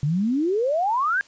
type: exponential sweep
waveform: sine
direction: up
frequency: 137.3 to 1655 Hz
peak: -19 dBFS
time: 0.03-1.21 s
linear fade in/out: 0 ms
effects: white hiss -52 dBFS RMS until 1.27 s + resampled to 16000 Hz